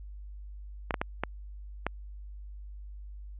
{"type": "clicks", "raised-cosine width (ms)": 0.5, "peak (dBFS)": -13, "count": 5, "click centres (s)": [0.908, 0.942, 1.015, 1.236, 1.866], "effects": ["added 50 Hz sine -41 dBFS peak until 3.39 s", "resampled to 8000 Hz"]}